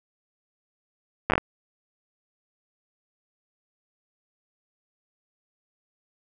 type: slowing click train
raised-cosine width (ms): 0.5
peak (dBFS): -5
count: 6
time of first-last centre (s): 1.3-1.38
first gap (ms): 9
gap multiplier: 1.29
effects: none